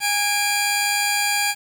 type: tone pair together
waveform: 15% pulse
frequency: 822 / 2367 Hz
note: G#5 / D7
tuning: -18 / +13 cents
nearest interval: octave + tritone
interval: 1831 cents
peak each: -15 dBFS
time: 0-1.55 s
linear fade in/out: 50 ms
effects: 8-bit